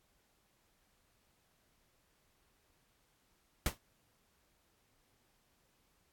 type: noise with exponential decay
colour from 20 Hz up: pink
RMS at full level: -29 dBFS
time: 3.66-3.78 s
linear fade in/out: 2 ms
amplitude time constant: 24 ms
effects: pink hiss -74 dBFS RMS until 6.12 s + AAC 64 kbps